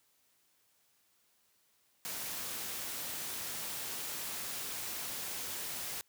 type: noise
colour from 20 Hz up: white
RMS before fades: -40 dBFS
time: 2.05-6.01 s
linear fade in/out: 0 ms
effects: white hiss -72 dBFS RMS until 6.08 s + high-pass 60 Hz 12 dB/octave